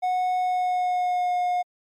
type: tone with pitch glide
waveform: triangle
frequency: 733 to 717.9 Hz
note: F#5 to F5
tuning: -16 to +48 cents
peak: -19 dBFS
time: 0.02-1.63 s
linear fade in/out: 20 ms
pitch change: -36 cents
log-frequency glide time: 0.37-1.34 s
effects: MP3 96 kbps